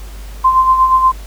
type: tone with tremolo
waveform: sine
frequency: 1041 Hz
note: C6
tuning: 9 cents flat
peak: -5 dBFS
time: 0.44-1.12 s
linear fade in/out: 10 ms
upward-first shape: sine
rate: 8.4 Hz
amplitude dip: 55%
effects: added 50 Hz sine -27 dBFS peak until 1.26 s + pink hiss -39 dBFS RMS until 1.26 s